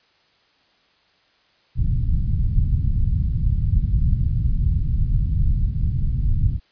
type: low-pass noise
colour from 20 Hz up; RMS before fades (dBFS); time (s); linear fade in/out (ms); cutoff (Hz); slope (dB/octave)
pink; -19; 1.75-6.6; 50; 140; 24
effects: white hiss -60 dBFS RMS until 6.71 s + resampled to 11025 Hz